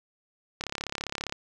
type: click train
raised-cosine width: 0.2 ms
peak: -14 dBFS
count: 26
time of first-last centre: 0.61-1.324 s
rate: 35 Hz
effects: none